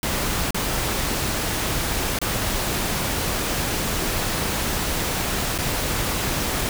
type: noise with dropouts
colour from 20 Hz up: pink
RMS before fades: -24 dBFS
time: 0.03-6.69 s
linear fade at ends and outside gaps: 1 ms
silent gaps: 0.507-0.545 / 2.188-2.215 / 5.579-5.586 s
effects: none